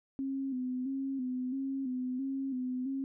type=tone with vibrato; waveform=sine; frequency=261.6 Hz; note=C4; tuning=in tune; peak=-32 dBFS; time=0.19-3.04 s; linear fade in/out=0 ms; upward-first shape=square; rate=1.5 Hz; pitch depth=56 cents each way; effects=none